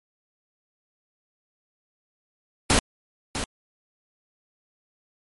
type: noise with echo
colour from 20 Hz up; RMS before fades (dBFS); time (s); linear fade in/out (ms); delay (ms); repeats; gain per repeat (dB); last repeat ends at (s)
pink; -18; 2.7-2.79; 0; 650; 1; -10; 3.44
effects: MP3 48 kbps